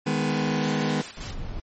sawtooth chord, G# minor, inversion second, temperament just, 155.74 / 207.7 / 249.2 Hz, D#3 / G#3 / B3, +2 / 0 / +16 cents, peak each -23 dBFS, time 0.06-1.02 s, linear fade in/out 10 ms
white noise with tremolo, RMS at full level -36 dBFS, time 0.61-1.35 s, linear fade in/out 20 ms, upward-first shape square, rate 5 Hz, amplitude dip 55%
brown noise, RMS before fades -33 dBFS, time 1.17-1.6 s, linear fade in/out 2 ms
effects low-pass 7000 Hz 12 dB/octave + MP3 32 kbps

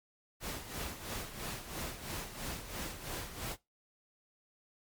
pink noise with tremolo, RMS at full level -39 dBFS, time 0.4-3.57 s, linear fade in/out 50 ms, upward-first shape sine, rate 3 Hz, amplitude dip 65%, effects noise-tail reverb RT60 0.2 s tail -21 dB re dry + MP3 96 kbps

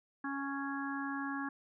harmonic tone, 277.2 Hz, C#4, in tune, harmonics 1 / 3 / 4 / 5 / 6, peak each -38 / -45 / -43 / -47 / -42 dBFS, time 0.24-1.49 s, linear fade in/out 5 ms, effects none

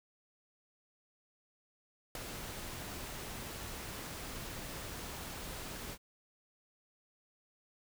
pink noise with ADSR envelope, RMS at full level -37 dBFS, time 2.15-5.98 s, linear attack 3 ms, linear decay 7 ms, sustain -7 dB, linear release 55 ms, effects none

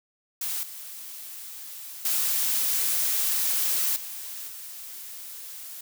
blue noise with level steps, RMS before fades -30 / -40 / -25 / -37 / -40 dBFS, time 0.41-5.81 s, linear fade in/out 5 ms, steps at 0.63 / 2.05 / 3.96 / 4.48 s, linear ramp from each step 2 ms, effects none

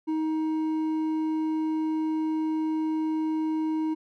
sine tone with hard clipping, 314.6 Hz, D#4, 19 cents sharp, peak -26 dBFS, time 0.07-3.95 s, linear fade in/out 20 ms, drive 5 dB, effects none

